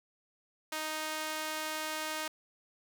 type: tone with high-pass filter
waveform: sawtooth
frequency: 311.1 Hz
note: D#4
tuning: in tune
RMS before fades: -37 dBFS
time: 0.72-2.28 s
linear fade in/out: 5 ms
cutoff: 840 Hz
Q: 0.59
effects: none